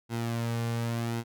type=tone with flanger; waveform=sawtooth; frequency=116.54 Hz; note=A#2; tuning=in tune; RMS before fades=-31 dBFS; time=0.09-1.24 s; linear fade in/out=50 ms; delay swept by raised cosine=1.7 to 3.1 ms; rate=0.88 Hz; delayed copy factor=-0.5; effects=none